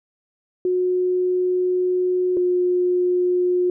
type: tone pair in turn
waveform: sine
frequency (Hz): 364.1 / 359.5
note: F#4 / F#4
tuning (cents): -28 / -50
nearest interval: unison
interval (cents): 22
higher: first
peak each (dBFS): -17 / -16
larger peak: second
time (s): 0.65-2.37 / 2.37-3.7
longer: first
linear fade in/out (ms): 2
effects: none